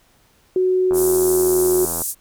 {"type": "tone with pitch glide", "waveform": "sine", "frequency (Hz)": [370, 366], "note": ["F#4", "F#4"], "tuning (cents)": [0, -19], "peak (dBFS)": -14, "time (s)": [0.56, 1.85], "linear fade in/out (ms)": 2, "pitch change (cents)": -19, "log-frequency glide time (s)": [1.08, 1.73]}
{"type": "click train", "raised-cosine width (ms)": 1, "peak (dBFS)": -15, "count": 94, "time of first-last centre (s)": [0.91, 2.018], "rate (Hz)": 83.9}
{"type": "band-pass noise", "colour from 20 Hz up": "pink", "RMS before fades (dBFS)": -25, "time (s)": [0.93, 2.15], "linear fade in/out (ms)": 50, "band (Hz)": [7900, 14000], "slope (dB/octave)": 24}
{"effects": ["pink hiss -57 dBFS RMS until 2.2 s"]}